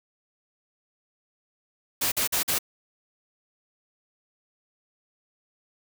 white noise bursts, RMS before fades -25 dBFS, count 4, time 2.01-2.588 s, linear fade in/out 10 ms, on 110 ms, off 46 ms, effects none

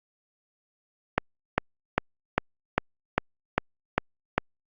click train, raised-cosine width 0.5 ms, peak -5 dBFS, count 9, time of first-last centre 1.18-4.38 s, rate 2.5 Hz, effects Opus 48 kbps

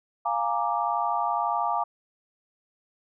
sine chord, Bb dominant seventh, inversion second, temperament equal, 698.5 / 830.6 / 932.3 / 1174.7 Hz, F5 / Ab5 / Bb5 / D6, 0 / 0 / 0 / 0 cents, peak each -29 dBFS, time 0.25-1.84 s, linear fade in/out 10 ms, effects none

